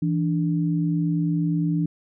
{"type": "tone pair together", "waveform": "sine", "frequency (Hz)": [165.06, 293.7], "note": ["E3", "D4"], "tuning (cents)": [3, 0], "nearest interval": "minor seventh", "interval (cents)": 997, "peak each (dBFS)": [-21, -25], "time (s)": [0.02, 1.86], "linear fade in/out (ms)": 5, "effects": []}